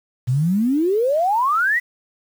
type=exponential sweep; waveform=sine; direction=up; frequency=117.6 to 2018 Hz; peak=-15 dBFS; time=0.27-1.8 s; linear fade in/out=20 ms; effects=7-bit